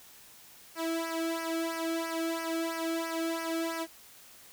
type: tone with flanger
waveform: sawtooth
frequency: 328.7 Hz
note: E4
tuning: 5 cents flat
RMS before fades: -33 dBFS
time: 0.75-3.87 s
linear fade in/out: 50 ms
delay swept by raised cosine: 0.26 to 1.1 ms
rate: 3 Hz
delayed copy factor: -0.95
effects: white hiss -54 dBFS RMS until 4.52 s